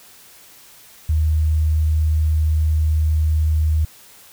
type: tone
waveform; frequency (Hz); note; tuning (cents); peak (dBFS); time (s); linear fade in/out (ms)
sine; 77.8; D#2; 0; -14; 1.09-3.85; 5
effects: white hiss -46 dBFS RMS until 4.32 s